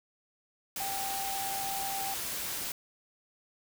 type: tone in noise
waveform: sine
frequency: 784 Hz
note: G5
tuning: in tune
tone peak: -35 dBFS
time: 0.8-2.14 s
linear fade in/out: 2 ms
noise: white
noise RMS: -36 dBFS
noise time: 0.76-2.72 s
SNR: -2 dB
effects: none